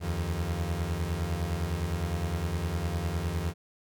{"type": "beating tone pair", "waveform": "30% pulse", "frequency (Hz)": [77.1, 86.9], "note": ["D#2", "F2"], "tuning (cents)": [-15, -8], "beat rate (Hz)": 9.8, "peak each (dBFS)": [-30, -28], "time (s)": [0, 3.54], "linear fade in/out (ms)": 50, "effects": []}